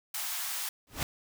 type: high-pass noise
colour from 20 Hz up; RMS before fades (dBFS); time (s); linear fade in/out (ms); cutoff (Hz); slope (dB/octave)
white; -35; 0.14-0.69; 5; 680; 48
type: noise with exponential growth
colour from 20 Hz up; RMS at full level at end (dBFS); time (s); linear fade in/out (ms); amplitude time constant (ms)
pink; -27; 0.87-1.03; 1; 34
effects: none